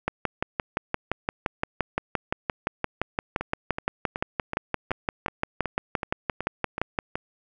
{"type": "two click trains", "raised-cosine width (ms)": 0.5, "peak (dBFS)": [-9, -14], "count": [41, 11], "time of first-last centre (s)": [[0.08, 6.988], [3.41, 7.155]], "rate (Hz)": [5.79, 2.67], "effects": []}